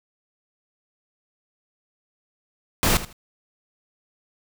pink noise with echo, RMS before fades -19 dBFS, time 2.83-2.97 s, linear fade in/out 0 ms, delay 79 ms, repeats 2, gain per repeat -14 dB, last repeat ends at 3.128 s, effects none

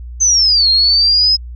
sine linear two-way sweep, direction down then up, 6272 to 4186 to 5140 Hz, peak -8 dBFS, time 0.2-1.37 s, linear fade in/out 20 ms, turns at 0.69 s, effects added 60 Hz sine -26 dBFS peak until 1.55 s

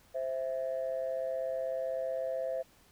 sine tone pair together, 523.3 / 659.3 Hz, C5 / E5, 0 / 0 cents, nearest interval major third, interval 400 cents, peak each -33 / -34 dBFS, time 0.14-2.63 s, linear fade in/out 20 ms, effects tanh soft clip ceiling -26 dBFS + pink hiss -63 dBFS RMS until 2.91 s

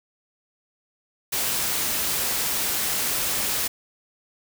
white noise, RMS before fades -25 dBFS, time 1.32-3.68 s, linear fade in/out 10 ms, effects none

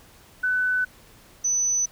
sine tone pair in turn, 1500 / 6000 Hz, F#6 / F#8, +23 / +23 cents, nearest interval 2 octaves, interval 2400 cents, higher second, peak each -20 dBFS, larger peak neither, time 0.43-0.85 / 1.44-1.86 s, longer neither, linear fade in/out 10 ms, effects pink hiss -52 dBFS RMS until 1.91 s

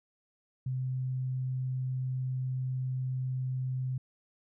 sine tone, 129.1 Hz, C3, 23 cents flat, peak -30 dBFS, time 0.66-3.98 s, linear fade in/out 5 ms, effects none

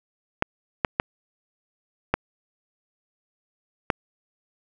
clicks, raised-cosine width 0.5 ms, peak -4 dBFS, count 5, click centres 0.424 / 0.848 / 0.999 / 2.14 / 3.902 s, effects none

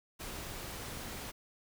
pink noise, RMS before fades -43 dBFS, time 0.19-1.32 s, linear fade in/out 20 ms, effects none

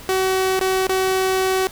sawtooth tone with dropouts, 377.7 Hz, F#4, 36 cents sharp, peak -13 dBFS, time 0.09-1.67 s, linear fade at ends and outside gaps 0 ms, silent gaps 0.592-0.612 / 0.869-0.894 s, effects added 50 Hz sine -48 dBFS peak until 1.71 s + pink hiss -39 dBFS RMS until 1.71 s

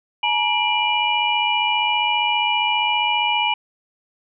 sine tone cluster, 852 / 947 / 2381 / 2932 Hz, G#5 / A#5 / D7 / F#7, +44 / +27 / +23 / -16 cents, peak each -23 / -23 / -22 / -22 dBFS, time 0.23-3.54 s, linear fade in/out 5 ms, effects none

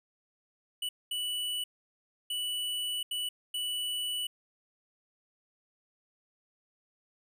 square tone bursts at uneven times, 2960 Hz, F#7, in tune, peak -32 dBFS, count 5, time 0.82-0.89 / 1.11-1.64 / 2.3-3.03 / 3.11-3.29 / 3.54-4.27 s, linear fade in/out 5 ms, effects none

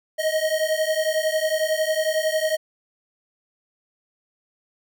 square beating tone pair, 622.3 / 633.3 Hz, D#5 / D#5, 0 / +30 cents, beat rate 11 Hz, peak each -24 dBFS, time 0.18-2.57 s, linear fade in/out 20 ms, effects none

